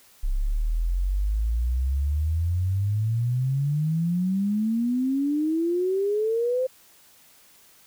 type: exponential sweep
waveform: sine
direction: up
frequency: 32.42 to 523.3 Hz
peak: -21 dBFS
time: 0.23-6.67 s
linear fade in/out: 10 ms
effects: white hiss -55 dBFS RMS until 7.86 s